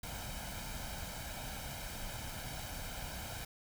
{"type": "noise with comb filter", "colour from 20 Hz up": "pink", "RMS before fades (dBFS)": -43, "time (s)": [0.03, 3.45], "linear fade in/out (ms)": 5, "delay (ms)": 1.3, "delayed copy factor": 0.65, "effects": []}